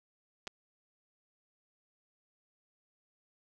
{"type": "clicks", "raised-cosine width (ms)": 0.2, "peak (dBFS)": -23, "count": 2, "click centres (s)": [0.471, 0.476], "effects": ["10-bit"]}